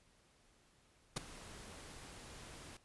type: noise with ADSR envelope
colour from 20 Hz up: pink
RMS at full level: -34 dBFS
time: 1.16-2.77 s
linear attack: 10 ms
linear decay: 11 ms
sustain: -19 dB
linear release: 4 ms
effects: pink hiss -70 dBFS RMS until 2.84 s + resampled to 24000 Hz